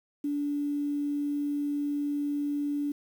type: tone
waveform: sine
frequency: 289.3 Hz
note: D4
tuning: 26 cents flat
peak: -27 dBFS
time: 0.24-2.92 s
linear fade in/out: 5 ms
effects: 9-bit